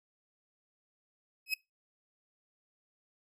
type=tone with exponential growth; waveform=30% pulse; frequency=2554 Hz; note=D#7; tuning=45 cents sharp; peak=-23 dBFS; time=1.46-1.54 s; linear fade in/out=5 ms; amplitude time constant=17 ms; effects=noise-tail reverb RT60 0.2 s tail -23 dB re dry